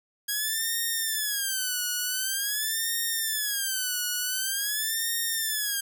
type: tone with vibrato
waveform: 5% pulse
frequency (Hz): 1641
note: G#6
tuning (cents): -21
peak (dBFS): -16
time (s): 0.28-5.81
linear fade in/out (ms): 10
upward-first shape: sine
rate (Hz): 0.46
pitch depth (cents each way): 200
effects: none